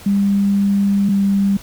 sine tone pair in turn, 199.6 / 197.99 Hz, G3 / G3, +32 / +18 cents, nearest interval unison, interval 14 cents, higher first, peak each -12 dBFS, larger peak neither, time 0.06-1.09 / 1.09-1.57 s, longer first, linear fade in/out 5 ms, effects pink hiss -39 dBFS RMS until 1.62 s

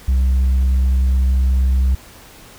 sine tone, 65 Hz, C2, 11 cents flat, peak -9 dBFS, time 0.08-1.95 s, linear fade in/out 5 ms, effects tanh soft clip ceiling -11 dBFS + pink hiss -42 dBFS RMS until 2.58 s

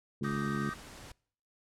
harmonic tone, 70.9 Hz, C#2, 40 cents sharp, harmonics 2 / 3 / 4 / 5 / 6, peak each -36 / -34 / -42 / -40 / -47 dBFS, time 0.21-0.7 s, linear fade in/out 5 ms
pink noise, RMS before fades -49 dBFS, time 0.23-1.12 s, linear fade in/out 5 ms
triangle chord, Eb major seventh, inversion third, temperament just, 1166.7 / 1244.5 / 1555.6 / 1866.8 Hz, D6 / Eb6 / G6 / Bb6, -12 / 0 / -14 / +2 cents, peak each -43 / -39 / -41 / -45 dBFS, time 0.24-0.74 s, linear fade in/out 5 ms
effects noise-tail reverb RT60 0.6 s tail -25 dB re dry + low-pass 10000 Hz 12 dB/octave

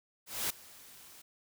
white noise with ADSR envelope, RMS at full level -32 dBFS, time 0.26-1.22 s, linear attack 240 ms, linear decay 6 ms, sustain -22 dB, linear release 6 ms, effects none

